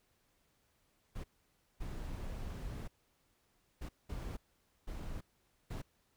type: noise bursts at uneven times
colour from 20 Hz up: brown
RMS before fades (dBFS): -42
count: 6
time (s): 1.15-1.24 / 1.8-2.88 / 3.81-3.89 / 4.09-4.37 / 4.87-5.21 / 5.7-5.82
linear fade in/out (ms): 10
effects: pink hiss -75 dBFS RMS until 6.16 s